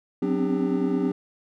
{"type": "tone cluster", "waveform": "triangle", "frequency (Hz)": [183.9, 256.1, 265.7, 297.5, 399.9], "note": ["F#3", "C4", "C4", "D4", "G4"], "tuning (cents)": [-10, -37, 27, 22, 35], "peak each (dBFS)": -26, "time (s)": [0.22, 1.12], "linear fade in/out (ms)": 5, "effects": []}